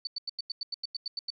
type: tone bursts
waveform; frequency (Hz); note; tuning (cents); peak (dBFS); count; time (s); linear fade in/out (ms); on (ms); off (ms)
sine; 4524; C#8; +34; -31; 12; 0.05-1.303; 2; 21; 91
effects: none